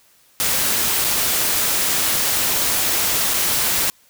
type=noise with dropouts; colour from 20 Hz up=white; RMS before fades=-19 dBFS; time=0.4-3.9 s; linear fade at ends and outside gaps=0 ms; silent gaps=1.043-1.047 / 3.337-3.341 s; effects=white hiss -55 dBFS RMS until 4.09 s